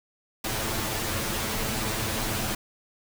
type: noise with comb filter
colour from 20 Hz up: pink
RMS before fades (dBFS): -29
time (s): 0.44-2.55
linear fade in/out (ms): 5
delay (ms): 9.1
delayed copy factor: +1
effects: none